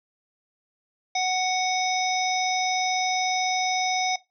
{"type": "harmonic tone", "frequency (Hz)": 742, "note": "F#5", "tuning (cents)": 5, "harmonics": [1, 3, 5, 7, 8], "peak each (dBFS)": [-24, -29, -31, -32, -33], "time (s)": [1.15, 4.16], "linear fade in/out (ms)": 5, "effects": ["noise-tail reverb RT60 0.2 s tail -18 dB re dry"]}